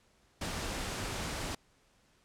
pink noise, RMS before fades -37 dBFS, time 0.41-1.55 s, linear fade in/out 5 ms, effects pink hiss -68 dBFS RMS until 2.24 s + low-pass 9000 Hz 12 dB/octave

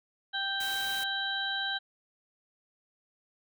harmonic tone, 784 Hz, G5, in tune, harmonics 1 / 2 / 4 / 5, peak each -39 / -33 / -37 / -35 dBFS, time 0.33-1.79 s, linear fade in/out 20 ms
white noise, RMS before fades -41 dBFS, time 0.6-1.04 s, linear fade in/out 5 ms
effects none

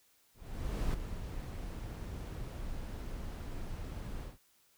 brown noise with ADSR envelope, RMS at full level -32 dBFS, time 0.34-4.38 s, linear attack 600 ms, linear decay 4 ms, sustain -9 dB, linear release 140 ms, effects white hiss -69 dBFS RMS until 4.77 s

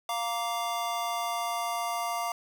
square chord, Bb major, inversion second, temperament just, 699.2 / 932.3 / 1165.4 Hz, F5 / Bb5 / D6, +2 / 0 / -14 cents, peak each -33 / -36 / -35 dBFS, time 0.09-2.32 s, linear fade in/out 2 ms, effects none

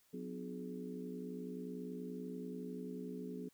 harmonic tone with a mistuned harmonic, 60.4 Hz, B1, 38 cents flat, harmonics 3 / 4 / 5 / 6 / 7, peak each -47 / -46 / -53 / -55 / -48 dBFS, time 0.13-3.49 s, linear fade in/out 10 ms, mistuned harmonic 4, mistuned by +78 cents, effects white hiss -72 dBFS RMS until 3.53 s

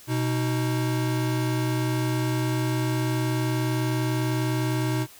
square tone pair together, 124.53 / 313.8 Hz, B2 / D#4, +15 / +15 cents, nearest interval octave + major third, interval 1600 cents, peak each -25 / -29 dBFS, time 0.07-5.07 s, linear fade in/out 50 ms, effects white hiss -49 dBFS RMS until 5.19 s

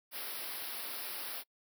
white band-stop noise, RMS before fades -41 dBFS, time 0.11-1.44 s, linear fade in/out 50 ms, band 5400 to 9700 Hz, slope 96 dB/octave, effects noise-tail reverb RT60 0.1 s tail -26 dB re dry + high-pass 300 Hz 12 dB/octave

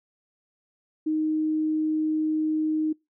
sine tone, 311.1 Hz, D#4, in tune, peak -22 dBFS, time 1.06-2.93 s, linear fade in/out 10 ms, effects noise-tail reverb RT60 0.2 s tail -24 dB re dry

